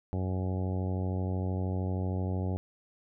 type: harmonic tone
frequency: 93 Hz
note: F#2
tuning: 9 cents sharp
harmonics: 1 / 2 / 3 / 4 / 5 / 6 / 7 / 8 / 9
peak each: -30 / -36 / -40 / -42 / -44 / -46 / -47 / -48 / -49 dBFS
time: 0.13-2.57 s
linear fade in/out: 0 ms
effects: none